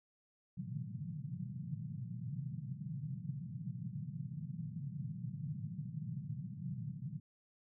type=band-pass noise; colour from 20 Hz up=pink; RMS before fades=-43 dBFS; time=0.57-7.2 s; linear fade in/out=5 ms; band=120 to 180 Hz; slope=48 dB/octave; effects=none